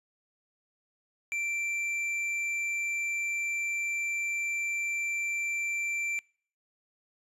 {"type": "tone with hard clipping", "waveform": "triangle", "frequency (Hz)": 2349, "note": "D7", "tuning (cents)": 0, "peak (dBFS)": -31, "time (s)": [1.32, 6.19], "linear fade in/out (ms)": 0, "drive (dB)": 9, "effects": ["noise-tail reverb RT60 0.5 s tail -25 dB re dry", "resampled to 32000 Hz"]}